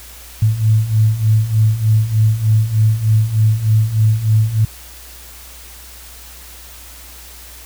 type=beating tone pair; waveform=sine; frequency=107.2 / 110.5 Hz; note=A2 / A2; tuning=-45 / +8 cents; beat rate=3.3 Hz; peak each=-16 / -12 dBFS; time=0.42-4.65 s; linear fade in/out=5 ms; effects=added 60 Hz sine -39 dBFS peak until 7.65 s + white hiss -38 dBFS RMS until 7.65 s